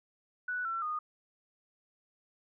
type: tone with pitch steps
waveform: sine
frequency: 1480 / 1349.3 / 1230.2 Hz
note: F#6 / E6 / D#6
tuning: 0 / +40 / -20 cents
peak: -32 dBFS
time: 0.48-0.99 s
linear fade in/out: 5 ms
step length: 170 ms
effects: none